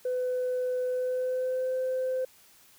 sine tone with pitch glide, 503 to 515.4 Hz, B4 to C5, +32 to -26 cents, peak -25 dBFS, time 0.05-2.25 s, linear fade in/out 5 ms, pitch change +42 cents, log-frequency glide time 0.88-1.74 s, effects tanh soft clip ceiling -24 dBFS + white hiss -58 dBFS RMS until 2.78 s

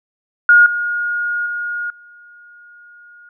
sine tone with level steps, 1432 Hz, F6, 43 cents sharp, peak -5 / -17 / -20 / -40 dBFS, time 0.49-3.29 s, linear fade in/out 2 ms, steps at 0.66 / 1.46 / 1.9 s, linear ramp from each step 2 ms, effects none

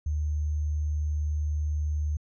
sine tone with sample-and-hold, 75.3 Hz, D2, 44 cents sharp, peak -25 dBFS, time 0.06-2.17 s, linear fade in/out 5 ms, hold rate 6300 Hz, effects resampled to 16000 Hz

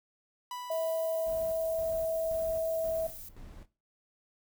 45% pulse tone with exponential decay, 987.8 Hz, B5, in tune, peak -37 dBFS, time 0.51-2.4 s, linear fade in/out 2 ms, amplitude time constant 410 ms
sine tone, 649 Hz, E5, 27 cents flat, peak -29 dBFS, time 0.7-3.07 s, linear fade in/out 5 ms
violet noise, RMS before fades -46 dBFS, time 0.71-3.29 s, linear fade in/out 5 ms
brown noise with tremolo, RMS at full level -47 dBFS, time 1.26-3.66 s, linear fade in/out 10 ms, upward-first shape square, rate 1.9 Hz, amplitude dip 65%
effects noise-tail reverb RT60 0.3 s tail -17 dB re dry

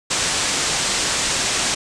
white low-pass noise, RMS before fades -21 dBFS, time 0.1-1.75 s, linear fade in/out 10 ms, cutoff 8500 Hz, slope 48 dB/octave, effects none

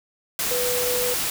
sine tone in noise, 493.9 Hz, B4, in tune, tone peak -24 dBFS, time 0.51-1.14 s, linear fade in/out 2 ms, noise white, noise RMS -25 dBFS, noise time 0.39-1.3 s, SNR -2 dB, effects none

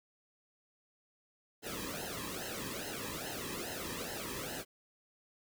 pink noise with flanger, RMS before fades -41 dBFS, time 1.62-4.65 s, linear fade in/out 50 ms, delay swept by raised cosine 0.85 to 1.42 ms, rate 2.4 Hz, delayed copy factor -0.85, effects none

